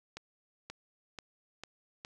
accelerating click train, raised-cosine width 0.2 ms, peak -25 dBFS, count 5, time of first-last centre 0.17-2.049 s, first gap 530 ms, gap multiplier 0.92, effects none

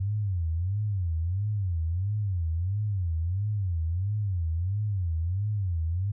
sine tone with vibrato, 92.5 Hz, F#2, in tune, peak -25 dBFS, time 0-6.12 s, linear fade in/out 10 ms, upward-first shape sine, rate 1.5 Hz, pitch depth 240 cents each way, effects none

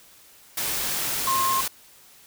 sine tone in noise, 1064 Hz, C6, 29 cents sharp, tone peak -21 dBFS, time 1.27-1.61 s, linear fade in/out 5 ms, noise white, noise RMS -27 dBFS, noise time 0.57-1.68 s, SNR +3 dB, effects white hiss -52 dBFS RMS until 2.26 s

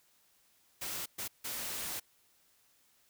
white noise bursts at uneven times, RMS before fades -39 dBFS, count 3, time 0.81-1.06 / 1.18-1.28 / 1.44-2 s, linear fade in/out 10 ms, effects white hiss -69 dBFS RMS until 3.09 s

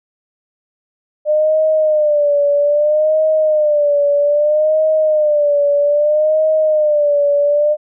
sine tone with vibrato, 600 Hz, D5, 37 cents sharp, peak -10 dBFS, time 1.25-7.77 s, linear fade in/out 50 ms, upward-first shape sine, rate 0.62 Hz, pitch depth 76 cents each way, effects none

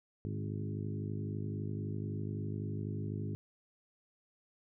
harmonic tone with a mistuned harmonic, 51.91 Hz, G#1, in tune, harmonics 2 / 3 / 4 / 5 / 6 / 7 / 8, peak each -38 / -42 / -44 / -46 / -48 / -49 / -50 dBFS, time 0.25-3.35 s, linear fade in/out 0 ms, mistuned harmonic 3, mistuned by -39 cents, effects none

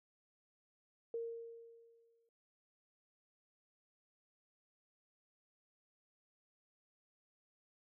sine tone with exponential decay, 462.1 Hz, A#4, 15 cents flat, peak -36 dBFS, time 1.14-2.29 s, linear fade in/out 2 ms, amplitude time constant 250 ms, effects noise-tail reverb RT60 0.6 s tail -19 dB re dry

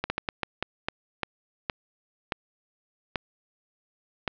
slowing click train, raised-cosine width 0.3 ms, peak -10 dBFS, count 12, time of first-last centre 0.04-4.277 s, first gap 60 ms, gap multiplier 1.34, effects low-pass 4000 Hz 12 dB/octave

